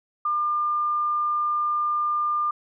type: tone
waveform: sine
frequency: 1200 Hz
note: D6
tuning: 37 cents sharp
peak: -21 dBFS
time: 0.25-2.51 s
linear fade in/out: 5 ms
effects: none